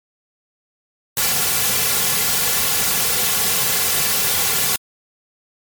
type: noise with comb filter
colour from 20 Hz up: white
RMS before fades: -18 dBFS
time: 1.17-4.76 s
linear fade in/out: 2 ms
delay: 3.2 ms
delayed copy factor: -0.85
effects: MP3 96 kbps